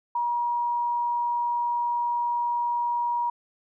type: tone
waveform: sine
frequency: 955 Hz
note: A#5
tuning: 42 cents sharp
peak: -23 dBFS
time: 0.15-3.3 s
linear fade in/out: 5 ms
effects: none